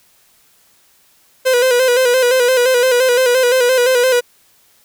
45% pulse tone with vibrato, 502 Hz, B4, 28 cents sharp, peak -10 dBFS, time 1.45-4.21 s, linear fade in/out 20 ms, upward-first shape square, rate 5.8 Hz, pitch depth 54 cents each way, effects white hiss -53 dBFS RMS until 4.84 s

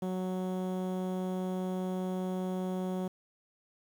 sawtooth tone with low-pass filter, 185 Hz, F#3, in tune, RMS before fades -34 dBFS, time 0.02-3.08 s, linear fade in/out 5 ms, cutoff 760 Hz, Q 0.95, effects 9-bit

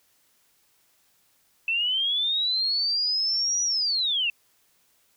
sine linear two-way sweep, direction up then down, 2637 to 5860 to 2637 Hz, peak -22 dBFS, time 1.68-4.3 s, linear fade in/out 2 ms, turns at 3.63 s, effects white hiss -65 dBFS RMS until 5.16 s

